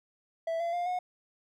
triangle tone with pitch steps, 659.3 / 680.6 / 702.6 / 725.2 Hz, E5 / F5 / F5 / F#5, 0 / -45 / +10 / -35 cents, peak -27 dBFS, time 0.47-0.99 s, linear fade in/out 5 ms, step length 130 ms, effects none

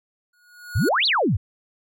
square tone with exponential growth, 1449 Hz, F#6, 37 cents flat, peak -23 dBFS, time 0.33-0.89 s, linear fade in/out 5 ms, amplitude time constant 120 ms
sine exponential two-way sweep, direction up then down, 77 to 4699 to 77 Hz, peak -17 dBFS, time 0.75-1.37 s, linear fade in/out 10 ms, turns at 1.06 s
effects none

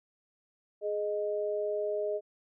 sine tone pair together, 418.5 / 619.7 Hz, G#4 / D#5, +13 / -7 cents, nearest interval perfect fifth, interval 680 cents, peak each -32 / -32 dBFS, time 0.81-2.21 s, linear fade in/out 50 ms, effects none

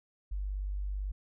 sine tone, 49 Hz, G1, in tune, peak -32 dBFS, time 0.31-1.12 s, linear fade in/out 10 ms, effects none

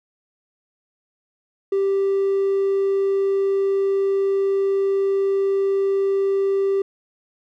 triangle tone, 392 Hz, G4, in tune, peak -14 dBFS, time 1.72-6.82 s, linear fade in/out 5 ms, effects tanh soft clip ceiling -12 dBFS

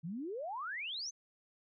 sine exponential sweep, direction up, 150.4 to 6440 Hz, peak -38 dBFS, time 0.03-1.11 s, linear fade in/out 20 ms, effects none

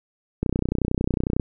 click train, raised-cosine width 3 ms, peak -9 dBFS, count 31, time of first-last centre 0.43-1.398 s, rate 31 Hz, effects none

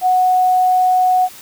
sine tone, 737 Hz, F#5, 7 cents flat, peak -10 dBFS, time 0.01-1.29 s, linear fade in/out 50 ms, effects white hiss -38 dBFS RMS until 1.41 s

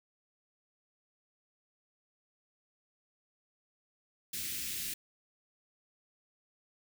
white band-stop noise, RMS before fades -38 dBFS, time 4.33-4.94 s, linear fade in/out 5 ms, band 330 to 1900 Hz, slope 24 dB/octave, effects none

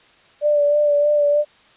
sine tone with vibrato, 587 Hz, D5, 1 cent flat, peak -13 dBFS, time 0.41-1.45 s, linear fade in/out 50 ms, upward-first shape sine, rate 3.2 Hz, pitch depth 24 cents each way, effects white hiss -52 dBFS RMS until 1.76 s + resampled to 8000 Hz

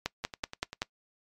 two click trains, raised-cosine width 0.2 ms, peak -22 / -12 dBFS, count 7 / 5, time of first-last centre 0.24-0.828 / 0.06-0.819 s, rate 10.2 / 5.27 Hz, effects noise-tail reverb RT60 0.1 s tail -22 dB re dry + MP3 96 kbps

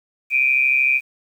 sine tone pair together, 2347 / 2480 Hz, D7 / D#7, -2 / -6 cents, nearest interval minor second, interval 96 cents, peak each -17 dBFS, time 0.3-1.01 s, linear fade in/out 50 ms, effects 8-bit

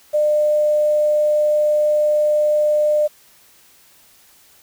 sine tone with quantisation, 601 Hz, D5, 40 cents sharp, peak -13 dBFS, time 0.13-3.08 s, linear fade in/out 20 ms, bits 7, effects white hiss -51 dBFS RMS until 4.62 s

